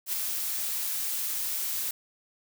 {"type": "noise with ADSR envelope", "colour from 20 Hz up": "blue", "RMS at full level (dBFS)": -28, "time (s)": [0.06, 1.91], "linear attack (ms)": 67, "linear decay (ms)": 4, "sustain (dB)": -3, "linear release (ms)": 4, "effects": []}